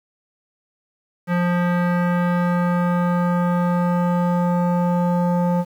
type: tone with low-pass filter sweep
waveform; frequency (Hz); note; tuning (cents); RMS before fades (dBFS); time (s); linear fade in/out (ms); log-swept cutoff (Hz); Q
square; 175.9; F3; +13; -19; 1.27-5.65; 50; 1800 to 840; 1.9
effects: 8-bit